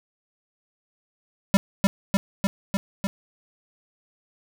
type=tone with echo; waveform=square; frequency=196.3 Hz; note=G3; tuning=3 cents sharp; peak=-14 dBFS; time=1.54-1.57 s; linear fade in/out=0 ms; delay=300 ms; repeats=5; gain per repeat=-2 dB; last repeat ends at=3.07 s; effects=none